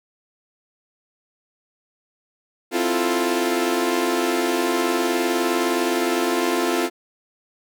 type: chord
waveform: sawtooth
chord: F major seventh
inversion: second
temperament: equal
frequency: 261.6 / 329.6 / 349.2 / 440 Hz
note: C4 / E4 / F4 / A4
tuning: 0 / 0 / 0 / 0 cents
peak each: -22 / -23 / -18 / -23 dBFS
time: 2.71-6.9 s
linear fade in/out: 50 ms
effects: none